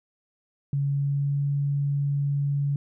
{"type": "tone with pitch glide", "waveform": "sine", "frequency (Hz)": [140.5, 141.89], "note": ["C#3", "C#3"], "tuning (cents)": [24, 41], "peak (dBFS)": -22, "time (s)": [0.73, 2.76], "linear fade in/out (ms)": 2, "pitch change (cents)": 17, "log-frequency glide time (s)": [0.9, 1.44], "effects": []}